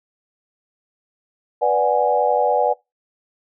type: chord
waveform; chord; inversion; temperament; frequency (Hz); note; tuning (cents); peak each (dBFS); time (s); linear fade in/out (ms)
sine; G# half-diminished seventh; first; equal; 493.9 / 587.3 / 740 / 830.6; B4 / D5 / F#5 / G#5; 0 / 0 / 0 / 0; -20; 1.61-2.74; 20
effects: noise-tail reverb RT60 0.2 s tail -23 dB re dry